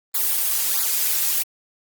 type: noise with flanger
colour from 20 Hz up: blue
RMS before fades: -21 dBFS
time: 0.14-1.43 s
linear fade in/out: 10 ms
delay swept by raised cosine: 0.34 to 4.24 ms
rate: 1.5 Hz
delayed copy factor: -0.95
effects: Opus 32 kbps